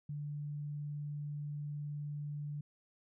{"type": "tone", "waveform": "sine", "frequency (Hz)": 146.83, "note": "D3", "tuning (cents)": 0, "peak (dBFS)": -38, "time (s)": [0.09, 2.61], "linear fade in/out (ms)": 5, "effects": []}